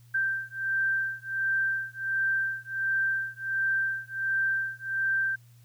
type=beating tone pair; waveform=sine; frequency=1568 / 1569.4 Hz; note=G6 / G6; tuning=0 / +2 cents; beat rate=1.4 Hz; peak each=-29 dBFS; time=0.14-5.36 s; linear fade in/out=10 ms; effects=added 119 Hz sine -52 dBFS peak until 5.64 s + white hiss -65 dBFS RMS until 5.64 s